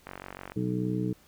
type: click train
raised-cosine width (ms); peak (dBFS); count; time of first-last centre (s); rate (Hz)
0.5; -24; 22; 0.07-0.52; 46.7
type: harmonic tone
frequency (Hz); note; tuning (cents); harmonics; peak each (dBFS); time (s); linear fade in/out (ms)
61.74; B1; 0; 2 / 3 / 4 / 5 / 6 / 7; -32 / -31 / -41 / -32 / -45 / -37; 0.56-1.13; 5
effects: pink hiss -60 dBFS RMS until 1.27 s